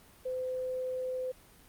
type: tone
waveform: sine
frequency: 511 Hz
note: C5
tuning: 41 cents flat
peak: -32 dBFS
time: 0.25-1.32 s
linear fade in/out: 10 ms
effects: pink hiss -58 dBFS RMS until 1.68 s + Opus 32 kbps